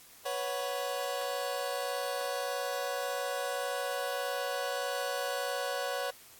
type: chord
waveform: sawtooth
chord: B suspended second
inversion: none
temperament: just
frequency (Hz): 493.9 / 555.6 / 740.8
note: B4 / C#5 / F#5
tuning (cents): 0 / +4 / +2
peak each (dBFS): -34 / -31 / -34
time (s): 0.25-6.11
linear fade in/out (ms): 10
effects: white hiss -55 dBFS RMS until 6.39 s + AAC 64 kbps